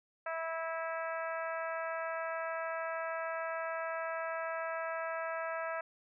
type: harmonic tone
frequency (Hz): 326.6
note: E4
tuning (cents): -16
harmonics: 2 / 3 / 4 / 5 / 6 / 7 / 8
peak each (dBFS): -38 / -44 / -41 / -43 / -48 / -51 / -53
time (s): 0.26-5.81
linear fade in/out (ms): 5
effects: none